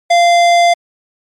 sine tone with hard clipping, 692 Hz, F5, 16 cents flat, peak -8 dBFS, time 0.1-0.74 s, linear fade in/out 10 ms, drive 16 dB, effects MP3 64 kbps

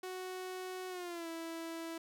sawtooth tone with pitch glide, 370 to 329.6 Hz, F#4 to E4, 0 to 0 cents, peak -37 dBFS, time 0.03-1.98 s, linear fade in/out 5 ms, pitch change -200 cents, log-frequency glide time 0.89-1.28 s, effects none

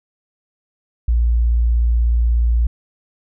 sine tone, 58.27 Hz, A#1, in tune, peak -12 dBFS, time 1.08-2.67 s, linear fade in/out 5 ms, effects none

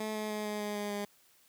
15% pulse tone with pitch steps, 215.9 / 213.9 / 211.9 / 210 / 208.1 / 206.2 / 204.3 Hz, A3 / A3 / G#3 / G#3 / G#3 / G#3 / G#3, -33 / -49 / +35 / +19 / +4 / -12 / -28 cents, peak -28 dBFS, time 0-1.05 s, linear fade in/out 5 ms, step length 150 ms, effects white hiss -65 dBFS RMS until 1.48 s + high-pass 60 Hz 12 dB/octave

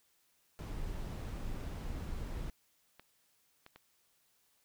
brown noise, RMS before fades -40 dBFS, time 0.59-2.5 s, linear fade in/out 0 ms
clicks, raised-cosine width 0.3 ms, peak -36 dBFS, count 3, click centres 2.996 / 3.664 / 3.76 s
effects white hiss -73 dBFS RMS until 4.64 s

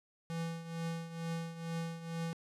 square tone with tremolo, 165.9 Hz, E3, 11 cents sharp, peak -35 dBFS, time 0.3-2.33 s, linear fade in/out 0 ms, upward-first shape triangle, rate 2.2 Hz, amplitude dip 75%, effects low-pass 10000 Hz 12 dB/octave

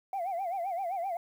sine tone with vibrato, 731 Hz, F#5, 21 cents flat, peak -29 dBFS, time 0.13-1.17 s, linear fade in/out 2 ms, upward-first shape sine, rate 7.7 Hz, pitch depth 150 cents each way, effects tanh soft clip ceiling -28 dBFS + 10-bit

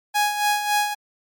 sawtooth tone with tremolo, 830.6 Hz, G#5, in tune, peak -13 dBFS, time 0.14-0.95 s, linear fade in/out 20 ms, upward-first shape sine, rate 3.6 Hz, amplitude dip 60%, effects MP3 96 kbps

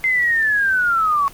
sine linear sweep, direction down, 2085 to 1100 Hz, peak -14 dBFS, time 0.04-1.28 s, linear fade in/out 0 ms, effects pink hiss -41 dBFS RMS until 1.33 s + Opus 24 kbps

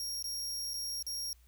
sawtooth tone with dropouts, 5588 Hz, F8, in tune, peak -33 dBFS, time 0-1.33 s, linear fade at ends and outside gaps 1 ms, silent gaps 0.226-0.242 / 0.735-0.74 / 1.026-1.066 s, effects added 60 Hz sine -59 dBFS peak until 1.47 s + white hiss -70 dBFS RMS until 1.47 s

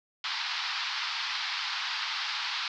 white band-pass noise, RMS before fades -33 dBFS, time 0.24-2.68 s, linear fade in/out 2 ms, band 860 to 4900 Hz, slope 48 dB/octave, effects none

